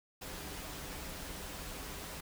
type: noise with comb filter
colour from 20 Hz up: pink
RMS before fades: -44 dBFS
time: 0.21-2.21 s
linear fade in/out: 10 ms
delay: 8.6 ms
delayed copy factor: -0.5
effects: none